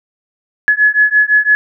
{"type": "beating tone pair", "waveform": "sine", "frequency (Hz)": [1697, 1702.9], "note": ["G#6", "G#6"], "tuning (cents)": [37, 43], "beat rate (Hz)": 5.9, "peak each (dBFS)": -11, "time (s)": [0.68, 1.55], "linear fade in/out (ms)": 0, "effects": []}